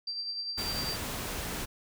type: tone with tremolo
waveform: sine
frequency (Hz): 4699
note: D8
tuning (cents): 0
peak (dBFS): -31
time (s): 0.07-0.96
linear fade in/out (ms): 5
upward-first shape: triangle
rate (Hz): 10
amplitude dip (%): 50
type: noise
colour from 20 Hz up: pink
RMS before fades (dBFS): -36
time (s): 0.57-1.66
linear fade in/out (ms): 20
effects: none